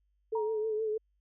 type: tone with vibrato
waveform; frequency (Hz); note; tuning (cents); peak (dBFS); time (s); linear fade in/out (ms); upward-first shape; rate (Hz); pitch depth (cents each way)
sine; 434.8; A4; -21; -29; 0.32-0.98; 10; triangle; 6.4; 53
type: tone with exponential decay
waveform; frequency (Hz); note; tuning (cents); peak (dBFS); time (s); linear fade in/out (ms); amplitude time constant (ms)
sine; 940; A#5; +14; -32; 0.35-0.81; 5; 100
effects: added 50 Hz sine -70 dBFS peak until 1.2 s